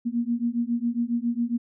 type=beating tone pair; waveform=sine; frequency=233.1 / 240.4 Hz; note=A#3 / B3; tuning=0 / -46 cents; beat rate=7.3 Hz; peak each=-26 dBFS; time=0.05-1.58 s; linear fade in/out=20 ms; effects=none